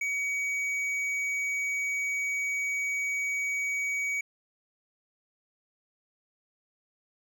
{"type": "tone with hard clipping", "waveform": "triangle", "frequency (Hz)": 2260, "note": "C#7", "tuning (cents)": 33, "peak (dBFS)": -29, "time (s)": [0.01, 4.21], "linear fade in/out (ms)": 5, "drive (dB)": 9, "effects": []}